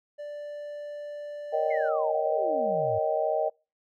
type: tone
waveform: triangle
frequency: 587.3 Hz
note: D5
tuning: in tune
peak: -33 dBFS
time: 0.18-1.9 s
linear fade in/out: 20 ms
type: chord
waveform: sine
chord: Eb dominant seventh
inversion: second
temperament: just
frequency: 466.7 / 560 / 622.3 / 777.8 Hz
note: Bb4 / Db5 / Eb5 / G5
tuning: +2 / +18 / 0 / -14 cents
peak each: -31 / -32 / -26 / -31 dBFS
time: 1.52-3.5 s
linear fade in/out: 20 ms
type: exponential sweep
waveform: sine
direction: down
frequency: 2197 to 99 Hz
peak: -35 dBFS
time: 1.7-2.99 s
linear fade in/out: 10 ms
effects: noise-tail reverb RT60 0.3 s tail -26 dB re dry